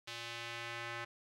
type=tone with band-pass filter sweep; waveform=square; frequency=117.4 Hz; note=A#2; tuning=13 cents sharp; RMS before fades=-44 dBFS; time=0.07-1.05 s; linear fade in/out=10 ms; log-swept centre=3500 to 1800 Hz; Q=1.3; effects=none